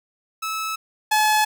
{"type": "tone pair in turn", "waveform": "sawtooth", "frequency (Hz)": [1302, 856], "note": ["E6", "A5"], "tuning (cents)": [-22, -48], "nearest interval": "perfect fifth", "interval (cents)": 726, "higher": "first", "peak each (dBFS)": [-21, -12], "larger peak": "second", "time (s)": [[0.42, 0.76], [1.11, 1.45]], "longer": "neither", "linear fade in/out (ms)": 10, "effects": []}